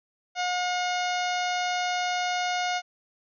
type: harmonic tone with a mistuned harmonic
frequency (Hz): 720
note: F#5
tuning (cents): -47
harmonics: 1 / 2 / 3 / 4 / 5 / 6 / 7 / 8 / 9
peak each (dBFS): -27 / -33 / -34 / -37 / -38 / -40 / -42 / -43 / -44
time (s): 0.35-2.82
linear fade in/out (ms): 50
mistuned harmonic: 8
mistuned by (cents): +30
effects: none